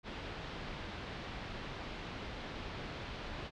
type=low-pass noise; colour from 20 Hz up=pink; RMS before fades=-44 dBFS; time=0.03-3.51 s; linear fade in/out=50 ms; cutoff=4100 Hz; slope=24 dB/octave; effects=none